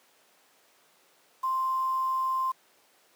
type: tone with quantisation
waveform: sine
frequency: 1046.5 Hz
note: C6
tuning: in tune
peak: -25 dBFS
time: 1.43-2.52 s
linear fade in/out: 10 ms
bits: 8
effects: pink hiss -62 dBFS RMS until 3.15 s + high-pass 400 Hz 12 dB/octave